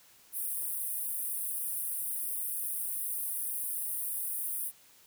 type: high-pass noise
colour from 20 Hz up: pink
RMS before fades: -35 dBFS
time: 0.32-4.72 s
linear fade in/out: 50 ms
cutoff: 9000 Hz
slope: 96 dB/octave
effects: white hiss -60 dBFS RMS until 5.06 s